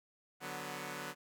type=chord; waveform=5% pulse; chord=B minor; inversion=first; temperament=equal; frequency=146.83 / 185 / 246.9 Hz; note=D3 / F#3 / B3; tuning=0 / 0 / 0 cents; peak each=-34 dBFS; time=0.4-1.15 s; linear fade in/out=50 ms; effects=none